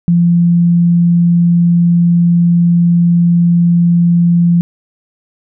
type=tone; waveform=sine; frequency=172 Hz; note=F3; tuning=26 cents flat; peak=-6 dBFS; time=0.08-4.61 s; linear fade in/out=0 ms; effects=none